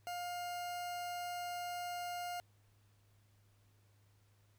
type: tone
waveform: 40% pulse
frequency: 707 Hz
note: F5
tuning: 21 cents sharp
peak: -39 dBFS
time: 0.07-2.4 s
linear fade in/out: 0 ms
effects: added 102 Hz sine -67 dBFS peak until 4.58 s + pink hiss -75 dBFS RMS until 4.58 s